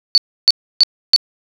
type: tone bursts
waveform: sine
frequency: 4489 Hz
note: C#8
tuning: 21 cents sharp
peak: -5 dBFS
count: 4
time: 0.15-1.162 s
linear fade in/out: 0 ms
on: 28 ms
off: 300 ms
effects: none